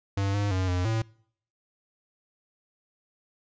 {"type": "tone with pitch steps", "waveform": "square", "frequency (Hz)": [98.7, 102, 93.3, 89.9, 111.8], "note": ["G2", "G#2", "F#2", "F#2", "A2"], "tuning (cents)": [12, -31, 15, -49, 28], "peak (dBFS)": -25, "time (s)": [0.17, 1.02], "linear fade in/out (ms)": 5, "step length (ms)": 170, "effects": ["noise-tail reverb RT60 0.6 s tail -24 dB re dry", "resampled to 16000 Hz"]}